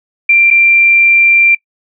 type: tone with dropouts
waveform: sine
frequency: 2366 Hz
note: D7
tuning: 12 cents sharp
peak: -4 dBFS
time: 0.29-1.55 s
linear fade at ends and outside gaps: 5 ms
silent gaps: 0.504-0.509 s
effects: noise-tail reverb RT60 0.1 s tail -24 dB re dry